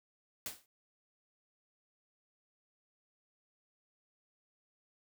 white noise with exponential decay, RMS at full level -37 dBFS, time 0.46-0.66 s, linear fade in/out 1 ms, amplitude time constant 42 ms, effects none

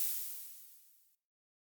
violet noise with exponential decay, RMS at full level -32 dBFS, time 0-1.15 s, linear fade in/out 2 ms, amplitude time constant 250 ms, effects noise-tail reverb RT60 0.6 s tail -19 dB re dry + Opus 48 kbps

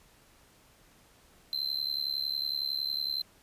triangle tone with amplitude modulation, 4098 Hz, C8, 37 cents flat, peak -25 dBFS, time 1.53-3.22 s, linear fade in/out 0 ms, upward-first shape sine, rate 70.9 Hz, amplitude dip 90%, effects pink hiss -61 dBFS RMS until 3.42 s + resampled to 32000 Hz

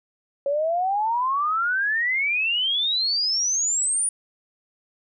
sine exponential sweep, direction up, 550 to 9660 Hz, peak -20 dBFS, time 0.46-4.09 s, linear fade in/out 2 ms, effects none

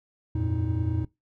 triangle tone cluster, 86.2 / 97.4 / 114.5 / 314.4 Hz, F2 / G2 / A#2 / D#4, -22 / -11 / -31 / +18 cents, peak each -26 / -33 / -26 / -31 dBFS, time 0.35-1.05 s, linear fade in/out 5 ms, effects noise-tail reverb RT60 0.2 s tail -21 dB re dry

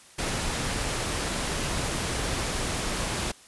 pink noise, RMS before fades -29 dBFS, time 0.18-3.32 s, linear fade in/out 10 ms, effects white hiss -52 dBFS RMS until 3.47 s + resampled to 24000 Hz

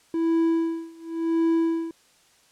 triangle tone with tremolo, 329.6 Hz, E4, in tune, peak -16 dBFS, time 0.14-1.91 s, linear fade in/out 2 ms, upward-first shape sine, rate 0.92 Hz, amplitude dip 95%, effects white hiss -59 dBFS RMS until 2.51 s + low-pass 9000 Hz 12 dB/octave

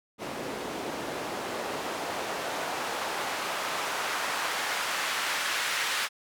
white noise with band-pass filter sweep, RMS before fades -32 dBFS, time 0.18-6.09 s, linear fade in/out 50 ms, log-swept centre 340 to 1800 Hz, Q 0.9, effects none

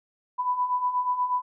sine beating tone pair, 987.8 / 996.1 Hz, B5 / B5, 0 / +15 cents, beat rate 8.3 Hz, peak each -30 / -24 dBFS, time 0.38-1.42 s, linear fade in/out 20 ms, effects none

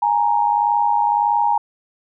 sine tone pair together, 830.6 / 932.3 Hz, G#5 / A#5, 0 / 0 cents, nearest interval major second, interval 200 cents, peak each -17 dBFS, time 0.02-1.58 s, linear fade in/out 5 ms, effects none

